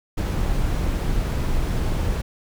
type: noise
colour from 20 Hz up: brown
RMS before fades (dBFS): -22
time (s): 0.17-2.22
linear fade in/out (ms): 10
effects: none